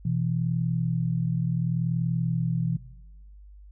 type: tone pair together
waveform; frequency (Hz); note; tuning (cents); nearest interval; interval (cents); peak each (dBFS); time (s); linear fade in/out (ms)
sine; 124.92 / 165.6; B2 / E3; +20 / +8; perfect fourth; 488; -26; 0.05-2.77; 5
effects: noise-tail reverb RT60 0.9 s tail -18 dB re dry + added 50 Hz sine -45 dBFS peak until 3.71 s